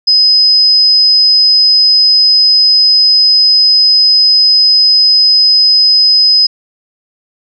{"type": "tone", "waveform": "sine", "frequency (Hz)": 5040, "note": "D#8", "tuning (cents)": 21, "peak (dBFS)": -4, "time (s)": [0.07, 6.47], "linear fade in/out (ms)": 10, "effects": []}